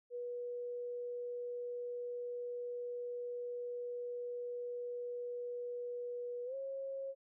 sine tone with pitch glide, 485.9 to 542.3 Hz, B4 to C#5, -28 to -38 cents, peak -39 dBFS, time 0.1-7.15 s, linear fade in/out 50 ms, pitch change +190 cents, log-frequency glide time 6.45-6.55 s, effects none

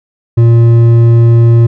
triangle tone with hard clipping, 116.54 Hz, A#2, in tune, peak -4 dBFS, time 0.37-1.67 s, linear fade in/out 10 ms, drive 10 dB, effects none

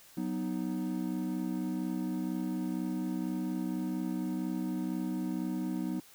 triangle chord, B major, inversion second, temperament equal, 185 / 246.9 / 311.1 Hz, F#3 / B3 / D#4, 0 / 0 / 0 cents, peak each -34 dBFS, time 0.17-6 s, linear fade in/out 5 ms, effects white hiss -57 dBFS RMS until 6.14 s

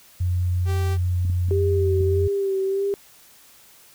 sine tone with pitch glide, 89.4 to 88.22 Hz, F2 to F2, +41 to +18 cents, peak -19 dBFS, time 0.2-2.28 s, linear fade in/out 10 ms, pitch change -23 cents, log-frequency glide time 1.2-2.1 s
sawtooth tone, 389.6 Hz, G4, 11 cents flat, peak -26 dBFS, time 0.65-0.98 s, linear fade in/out 50 ms
clicks, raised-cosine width 5 ms, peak -22 dBFS, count 4, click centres 1.251 / 1.299 / 1.487 / 2.008 s
sine tone with vibrato, 392 Hz, G4, in tune, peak -20 dBFS, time 1.51-2.94 s, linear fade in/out 0 ms, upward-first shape sine, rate 1.6 Hz, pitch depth 35 cents each way
effects white hiss -51 dBFS RMS until 3.94 s

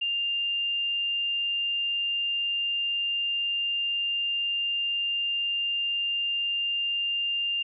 sine tone, 2798 Hz, F7, 3 cents sharp, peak -25 dBFS, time 0.01-7.63 s, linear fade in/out 10 ms, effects none

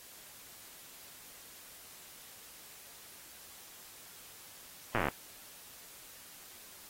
slowing click train, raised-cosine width 0.5 ms, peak -16 dBFS, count 13, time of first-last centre 4.95-5.085 s, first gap 8 ms, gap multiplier 1.06, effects white hiss -53 dBFS RMS until 6.89 s + AAC 48 kbps

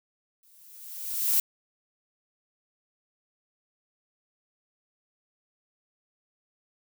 violet noise with exponential growth, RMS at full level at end -21 dBFS, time 0.43-1.4 s, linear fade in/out 2 ms, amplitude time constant 210 ms, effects none

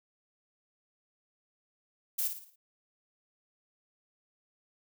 violet noise with echo, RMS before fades -31 dBFS, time 2.18-2.28 s, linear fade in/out 10 ms, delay 56 ms, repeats 5, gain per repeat -7 dB, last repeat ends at 2.56 s, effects none

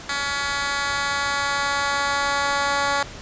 10% pulse tone with high-pass filter sweep, 282 Hz, C#4, 30 cents sharp, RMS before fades -23 dBFS, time 0.09-3.03 s, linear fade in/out 2 ms, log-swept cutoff 1600 to 690 Hz, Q 0.84, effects pink hiss -38 dBFS RMS until 3.21 s + resampled to 16000 Hz

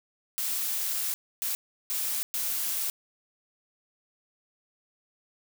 blue noise bursts at uneven times, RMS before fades -30 dBFS, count 4, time 0.38-1.14 / 1.42-1.55 / 1.9-2.23 / 2.34-2.9 s, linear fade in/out 0 ms, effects none

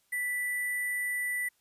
sine tone with sample-and-hold, 1975.5 Hz, B6, in tune, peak -29 dBFS, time 0.12-1.49 s, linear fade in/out 10 ms, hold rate 11025 Hz, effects white hiss -71 dBFS RMS until 1.6 s + resampled to 32000 Hz

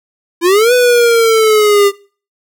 square linear two-way sweep, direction up then down, 330 to 499.2 to 397 Hz, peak -7 dBFS, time 0.41-1.92 s, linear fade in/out 50 ms, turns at 0.73 s, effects noise-tail reverb RT60 0.4 s tail -22 dB re dry

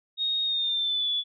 sine tone with pitch glide, 3729 to 3439 Hz, A#7 to A7, 0 to -40 cents, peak -24 dBFS, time 0.17-1.24 s, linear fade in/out 50 ms, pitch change -140 cents, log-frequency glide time 0.44-1.1 s, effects none

